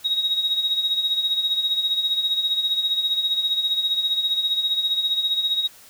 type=tone with tremolo; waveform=sine; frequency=3787 Hz; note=A#7; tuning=27 cents sharp; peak=-16 dBFS; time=0.04-5.68 s; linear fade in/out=20 ms; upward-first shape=sine; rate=15 Hz; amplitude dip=65%; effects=tanh soft clip ceiling -12 dBFS + white hiss -48 dBFS RMS until 5.89 s